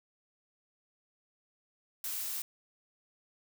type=noise; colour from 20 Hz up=blue; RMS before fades=-37 dBFS; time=2.04-2.42 s; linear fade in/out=2 ms; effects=none